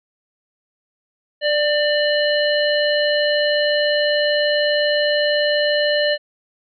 harmonic tone with a mistuned harmonic, 591 Hz, D5, 11 cents sharp, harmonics 1 / 3 / 5 / 7, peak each -17 / -22 / -24 / -25 dBFS, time 1.41-6.18 s, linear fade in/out 50 ms, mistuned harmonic 3, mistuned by +20 cents, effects none

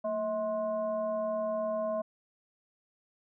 sine tone with frequency modulation, 641 Hz, E5, 49 cents flat, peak -29 dBFS, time 0.04-2.02 s, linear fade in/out 10 ms, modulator 415 Hz, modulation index 0.6, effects none

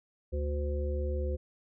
harmonic tone with a mistuned harmonic, 73.42 Hz, D2, in tune, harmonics 1 / 3 / 5 / 7, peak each -30 / -45 / -39 / -38 dBFS, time 0.32-1.37 s, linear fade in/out 20 ms, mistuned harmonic 1, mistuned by -16 cents, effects none

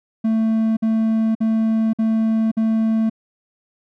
triangle tone bursts, 222.2 Hz, A3, 17 cents sharp, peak -13 dBFS, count 5, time 0.24-3.098 s, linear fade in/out 10 ms, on 530 ms, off 52 ms, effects none

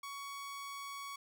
sawtooth tone, 1120 Hz, C#6, 18 cents sharp, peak -39 dBFS, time 0.03-1.16 s, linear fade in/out 5 ms, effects none

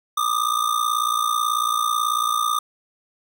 square ring-modulated tone, 1207 Hz, D6, 47 cents sharp, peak -17 dBFS, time 0.17-2.59 s, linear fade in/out 5 ms, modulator 29.1 Hz, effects none

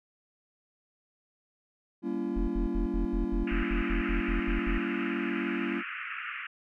triangle chord, G diminished seventh, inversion none, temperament just, 196 / 235.2 / 282.2 / 338.7 Hz, G3 / Bb3 / Db4 / Fb4, 0 / +16 / +31 / +47 cents, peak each -35 / -33 / -33 / -32 dBFS, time 2.02-5.83 s, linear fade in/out 50 ms
sine tone bursts, 42.66 Hz, F1, 40 cents flat, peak -27 dBFS, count 13, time 2.36-4.784 s, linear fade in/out 10 ms, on 120 ms, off 72 ms
pink band-pass noise, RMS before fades -38 dBFS, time 3.47-6.47 s, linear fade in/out 5 ms, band 1200 to 2800 Hz, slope 96 dB/octave
effects none

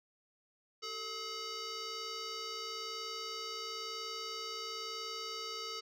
sine tone with frequency modulation, 2960 Hz, F#7, in tune, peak -37 dBFS, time 0.82-5.81 s, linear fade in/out 20 ms, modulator 837 Hz, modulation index 3.2, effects tanh soft clip ceiling -37 dBFS

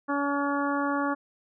harmonic tone, 283.7 Hz, C#4, 40 cents sharp, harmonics 1 / 2 / 3 / 4 / 5 / 6, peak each -28 / -33 / -33 / -31 / -34 / -38 dBFS, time 0.08-1.15 s, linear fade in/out 20 ms, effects none

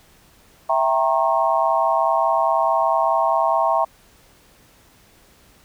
sine chord, E diminished seventh, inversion none, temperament equal with one note detuned, 659.3 / 784 / 932.3 / 1082.8 Hz, E5 / G5 / Bb5 / Db6, 0 / 0 / 0 / -41 cents, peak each -20 / -22 / -21 / -22 dBFS, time 0.69-3.85 s, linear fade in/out 10 ms, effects pink hiss -53 dBFS RMS until 5.64 s

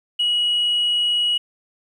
sine tone, 2911 Hz, F#7, 29 cents flat, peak -15 dBFS, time 0.19-1.38 s, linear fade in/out 10 ms, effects tanh soft clip ceiling -14 dBFS + 9-bit

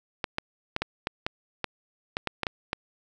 clicks, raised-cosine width 0.3 ms, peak -11 dBFS, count 12, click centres 0.242 / 0.384 / 0.764 / 0.82 / 1.071 / 1.265 / 1.643 / 2.169 / 2.273 / 2.433 / 2.468 / 2.731 s, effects none

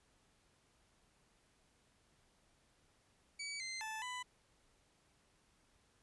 20% pulse tone with pitch steps, 2280 / 2076 / 875 / 997 Hz, C#7 / C7 / A5 / B5, +48 / -14 / -10 / +16 cents, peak -37 dBFS, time 3.39-4.23 s, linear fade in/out 10 ms, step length 210 ms, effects pink hiss -73 dBFS RMS until 6.02 s + resampled to 24000 Hz

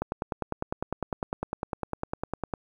click train, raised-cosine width 1 ms, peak -15 dBFS, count 26, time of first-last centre 0.02-2.538 s, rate 9.93 Hz, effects 9-bit

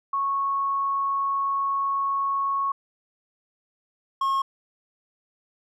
sine / triangle tone pair in turn, 1103 / 1084.7 Hz, C#6 / C#6, -9 / -38 cents, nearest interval unison, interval 29 cents, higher first, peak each -22 / -19 dBFS, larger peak second, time 0.13-2.72 / 4.21-4.42 s, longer first, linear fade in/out 5 ms, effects none

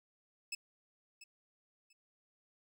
20% pulse tone with echo, 2612 Hz, E7, 17 cents flat, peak -33 dBFS, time 0.52-0.55 s, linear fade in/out 5 ms, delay 690 ms, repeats 2, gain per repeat -14 dB, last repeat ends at 1.93 s, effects none

